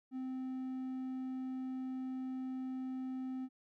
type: tone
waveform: triangle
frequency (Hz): 259.3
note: C4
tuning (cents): -15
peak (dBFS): -36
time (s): 0.11-3.49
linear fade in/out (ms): 50
effects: none